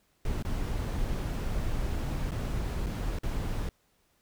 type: noise with dropouts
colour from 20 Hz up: brown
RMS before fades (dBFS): -31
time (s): 0.25-3.69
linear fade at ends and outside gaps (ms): 2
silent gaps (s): 0.425-0.449 / 2.309-2.317 / 2.862-2.866 / 3.188-3.233
effects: pink hiss -70 dBFS RMS until 4.21 s

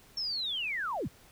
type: linear sweep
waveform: sine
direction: down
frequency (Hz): 5470 to 69.2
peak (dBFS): -31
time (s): 0.17-1.08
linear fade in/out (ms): 5
effects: pink hiss -58 dBFS RMS until 1.31 s

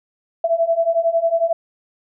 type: beating tone pair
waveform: sine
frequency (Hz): 659.3 / 670.3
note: E5 / E5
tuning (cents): 0 / +29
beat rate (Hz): 11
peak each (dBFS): -19 / -17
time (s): 0.44-1.53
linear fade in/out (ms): 5
effects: none

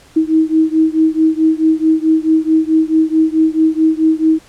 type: beating tone pair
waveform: sine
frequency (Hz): 316 / 320.6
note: D#4 / E4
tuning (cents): +27 / -48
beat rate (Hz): 4.6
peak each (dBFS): -12 / -13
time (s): 0.16-4.39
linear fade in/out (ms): 10
effects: pink hiss -45 dBFS RMS until 4.48 s + low-pass 10000 Hz 12 dB/octave

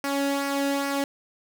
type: tone with flanger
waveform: sawtooth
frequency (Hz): 279.1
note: C#4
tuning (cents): +12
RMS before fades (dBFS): -26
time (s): 0.04-1.04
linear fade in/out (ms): 2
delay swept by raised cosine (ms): 0.27 to 0.93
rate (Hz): 2.4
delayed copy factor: -0.5
effects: none

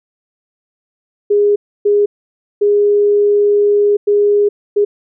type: tone bursts at uneven times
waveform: sine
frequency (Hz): 411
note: G#4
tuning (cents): -18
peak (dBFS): -8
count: 5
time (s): 1.3-1.56 / 1.85-2.06 / 2.61-3.97 / 4.07-4.49 / 4.76-4.85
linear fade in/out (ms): 10
effects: none

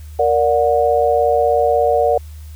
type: chord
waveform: sine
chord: Bb augmented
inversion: none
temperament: just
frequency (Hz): 466.2 / 582.7 / 728.4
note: Bb4 / D5 / F#5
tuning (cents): 0 / -14 / -27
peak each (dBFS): -16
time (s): 0.19-2.18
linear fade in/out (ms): 5
effects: added 76 Hz sine -31 dBFS peak until 2.55 s + white hiss -49 dBFS RMS until 2.55 s

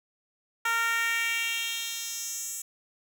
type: tone with high-pass filter sweep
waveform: 10% pulse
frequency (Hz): 460.6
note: A#4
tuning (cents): -21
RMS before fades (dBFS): -30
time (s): 0.65-2.62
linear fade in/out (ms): 5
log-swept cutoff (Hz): 1200 to 8100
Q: 2.2
effects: none

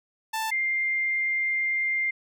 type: tone pair in turn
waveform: sawtooth / sine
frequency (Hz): 884 / 2103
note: A5 / C7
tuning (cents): +8 / +8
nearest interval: octave + minor third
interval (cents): 1500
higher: second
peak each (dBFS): -23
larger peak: neither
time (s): 0.33-0.51 / 0.51-2.11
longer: second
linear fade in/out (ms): 10
effects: none

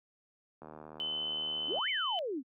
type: click train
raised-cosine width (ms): 1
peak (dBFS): -33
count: 91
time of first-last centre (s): 0.62-1.786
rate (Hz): 77.2
type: tone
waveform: sine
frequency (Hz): 3040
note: F#7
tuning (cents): +46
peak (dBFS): -33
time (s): 1-2.19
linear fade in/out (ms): 0
type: exponential two-way sweep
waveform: sine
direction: up then down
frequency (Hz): 240 to 2374 to 240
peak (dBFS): -33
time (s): 1.67-2.43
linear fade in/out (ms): 50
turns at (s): 1.89
effects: high-pass 150 Hz 12 dB/octave

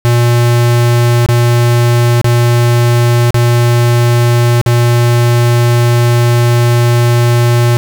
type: tone with dropouts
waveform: square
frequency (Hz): 119.6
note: A#2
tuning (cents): +45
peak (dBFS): -7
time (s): 0.05-7.77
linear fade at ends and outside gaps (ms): 0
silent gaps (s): 1.262-1.288 / 2.214-2.244 / 3.306-3.344 / 4.614-4.662
effects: none

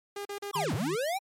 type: tone bursts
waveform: sawtooth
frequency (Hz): 404.8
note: G#4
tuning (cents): -44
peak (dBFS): -31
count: 4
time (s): 0.16-0.645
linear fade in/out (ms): 5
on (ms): 92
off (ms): 39
type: linear two-way sweep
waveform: square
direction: down then up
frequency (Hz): 1174.7 to 87.31 to 813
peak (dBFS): -29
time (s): 0.53-1.19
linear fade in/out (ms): 20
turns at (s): 0.74
type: tone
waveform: sine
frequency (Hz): 155.9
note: D#3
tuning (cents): +4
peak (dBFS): -36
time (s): 0.55-0.96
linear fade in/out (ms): 10
effects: MP3 64 kbps

